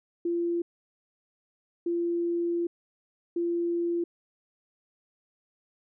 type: tone bursts at uneven times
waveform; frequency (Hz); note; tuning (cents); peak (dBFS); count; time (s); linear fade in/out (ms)
sine; 342.9; F4; -32; -25; 3; 0.25-0.62 / 1.86-2.67 / 3.36-4.04; 5
effects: none